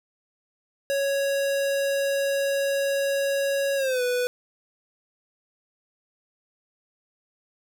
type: tone with pitch glide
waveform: square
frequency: 554.4 to 493.9 Hz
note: C#5 to B4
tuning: 0 to 0 cents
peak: -23 dBFS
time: 0.9-4.27 s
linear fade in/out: 0 ms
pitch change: -200 cents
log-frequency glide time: 3.76-4.02 s
effects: none